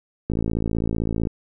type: click train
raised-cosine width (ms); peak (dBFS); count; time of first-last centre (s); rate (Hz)
3; -11; 55; 0.3-1.271; 55.6
effects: none